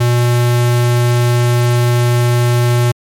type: tone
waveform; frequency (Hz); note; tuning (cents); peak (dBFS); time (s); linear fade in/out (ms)
square; 120.9; B2; -36; -10; 0-2.92; 10
effects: MP3 64 kbps